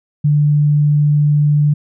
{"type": "tone", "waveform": "sine", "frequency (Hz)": 147.7, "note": "D3", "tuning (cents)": 10, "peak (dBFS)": -9, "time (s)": [0.24, 1.74], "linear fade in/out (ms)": 10, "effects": []}